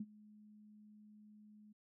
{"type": "tone with ADSR envelope", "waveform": "sine", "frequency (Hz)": 211.2, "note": "G#3", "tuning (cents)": 29, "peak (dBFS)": -38, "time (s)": [0, 1.73], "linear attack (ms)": 5, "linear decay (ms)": 44, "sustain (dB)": -20, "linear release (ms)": 12, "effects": []}